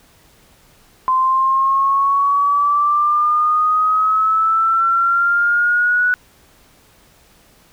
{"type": "exponential sweep", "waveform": "sine", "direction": "up", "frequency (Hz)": [1033, 1480], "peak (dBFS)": -12, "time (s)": [1.08, 6.14], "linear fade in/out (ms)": 0, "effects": ["pink hiss -51 dBFS RMS until 7.72 s"]}